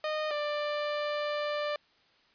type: tone pair in turn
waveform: sawtooth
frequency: 615 / 591.7 Hz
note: D#5 / D5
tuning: -20 / +13 cents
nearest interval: minor second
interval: 67 cents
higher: first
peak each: -26 dBFS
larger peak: neither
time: 0.04-0.31 / 0.31-1.76 s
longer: second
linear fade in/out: 2 ms
effects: white hiss -65 dBFS RMS until 2.34 s + resampled to 11025 Hz